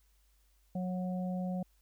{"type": "harmonic tone", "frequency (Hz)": 182.8, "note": "F#3", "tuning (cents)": -21, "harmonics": [1, 3, 4], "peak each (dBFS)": [-33, -43, -45], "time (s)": [0.75, 1.63], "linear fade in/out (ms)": 5, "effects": ["added 50 Hz sine -66 dBFS peak until 1.81 s", "white hiss -74 dBFS RMS until 1.81 s"]}